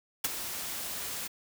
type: noise with ADSR envelope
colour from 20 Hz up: white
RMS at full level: -26 dBFS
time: 0.24-1.28 s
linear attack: 7 ms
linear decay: 24 ms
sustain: -11 dB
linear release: 14 ms
effects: none